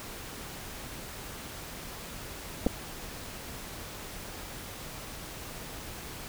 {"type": "clicks", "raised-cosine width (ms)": 2, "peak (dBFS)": -12, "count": 2, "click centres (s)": [2.664, 2.668], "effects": ["pink hiss -42 dBFS RMS until 6.28 s"]}